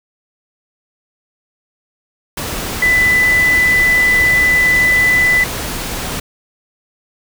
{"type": "tone in noise", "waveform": "sine", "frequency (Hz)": 1995, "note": "B6", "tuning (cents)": 17, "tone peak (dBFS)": -9, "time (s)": [2.82, 5.44], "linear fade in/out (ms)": 5, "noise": "pink", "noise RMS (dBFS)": -22, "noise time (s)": [2.37, 6.2], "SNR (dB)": 10, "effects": []}